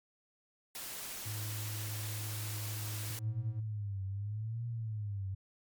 white noise, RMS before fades -43 dBFS, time 0.75-3.19 s, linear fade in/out 2 ms
triangle tone, 106.3 Hz, G#2, 41 cents sharp, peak -36 dBFS, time 1.25-3.61 s, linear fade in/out 20 ms
sine tone with vibrato, 106.4 Hz, G#2, 42 cents sharp, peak -35 dBFS, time 3.1-5.35 s, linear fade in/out 10 ms, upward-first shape triangle, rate 0.8 Hz, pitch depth 190 cents each way
effects MP3 96 kbps

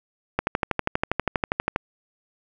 click train, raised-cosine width 0.5 ms, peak -6 dBFS, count 18, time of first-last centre 0.39-1.761 s, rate 12.4 Hz, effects none

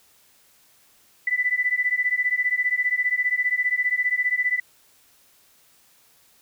sine beating tone pair, 1982 / 1997 Hz, B6 / B6, +6 / +19 cents, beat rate 15 Hz, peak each -23 dBFS, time 1.27-4.6 s, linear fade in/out 5 ms, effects white hiss -58 dBFS RMS until 6.41 s

